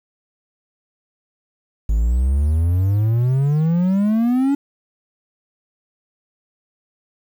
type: exponential sweep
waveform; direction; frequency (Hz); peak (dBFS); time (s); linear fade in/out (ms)
triangle; up; 51.8 to 285.7; -12; 1.89-4.55; 5
effects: 8-bit